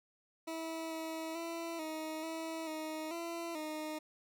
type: tone with pitch steps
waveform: 20% pulse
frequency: 324.8 / 322.2 / 333.8 / 314.5 / 324 / 313 / 337.4 / 308.6 Hz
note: E4 / E4 / E4 / D#4 / E4 / D#4 / E4 / D#4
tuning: -26 / -39 / +22 / +19 / -30 / +10 / +40 / -14 cents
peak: -34 dBFS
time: 0.47-3.99 s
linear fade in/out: 10 ms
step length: 440 ms
effects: none